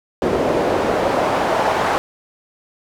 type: noise with band-pass filter sweep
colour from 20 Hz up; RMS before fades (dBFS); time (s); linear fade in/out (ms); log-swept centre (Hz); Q
pink; -18; 0.22-1.98; 0; 430 to 860; 1.4
effects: none